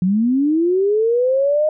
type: linear sweep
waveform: sine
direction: up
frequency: 174.61 to 623 Hz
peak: -13 dBFS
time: 0.02-1.69 s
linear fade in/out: 2 ms
effects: none